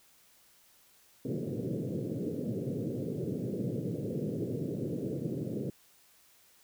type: band-pass noise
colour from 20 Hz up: pink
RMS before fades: -35 dBFS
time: 1.25-5.7 s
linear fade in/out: 2 ms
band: 110 to 510 Hz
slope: 48 dB/octave
effects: white hiss -63 dBFS RMS until 6.63 s